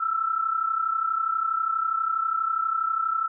sine tone pair together, 1315.7 / 1348 Hz, E6 / E6, -4 / +38 cents, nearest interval unison, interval 42 cents, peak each -24 / -28 dBFS, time 0-3.28 s, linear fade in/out 10 ms, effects none

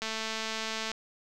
click train, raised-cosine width 0.2 ms, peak -17 dBFS, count 199, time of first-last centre 0.02-0.916 s, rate 221 Hz, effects none

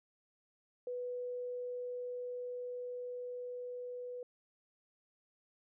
sine tone with level ramp, 493.5 Hz, B4, 1 cent flat, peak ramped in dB -37 to -41 dBFS, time 0.87-4.23 s, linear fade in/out 2 ms, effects none

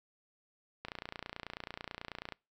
click train, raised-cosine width 0.3 ms, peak -24 dBFS, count 44, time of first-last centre 0.85-2.323 s, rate 29.2 Hz, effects noise-tail reverb RT60 0.3 s tail -26 dB re dry

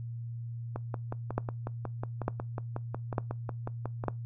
two click trains, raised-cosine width 1 ms, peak -14 / -21 dBFS, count 4 / 19, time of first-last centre 1.38-4.083 / 0.76-4.039 s, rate 1.11 / 5.49 Hz, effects noise-tail reverb RT60 0.2 s tail -23 dB re dry + added 117 Hz sine -36 dBFS peak until 4.25 s

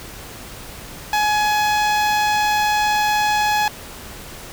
sawtooth tone with notch filter, 842 Hz, G#5, 24 cents sharp, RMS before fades -18 dBFS, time 1.13-3.68 s, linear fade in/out 2 ms, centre 10000 Hz, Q 0.93, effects pink hiss -36 dBFS RMS until 4.52 s

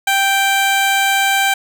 15% pulse tone, 784 Hz, G5, in tune, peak -6 dBFS, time 0.07-1.54 s, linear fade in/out 5 ms, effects none

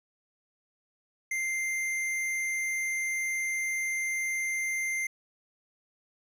sine tone with tanh clipping, 2093 Hz, C7, in tune, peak -30 dBFS, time 1.31-5.07 s, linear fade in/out 5 ms, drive 17 dB, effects resampled to 32000 Hz

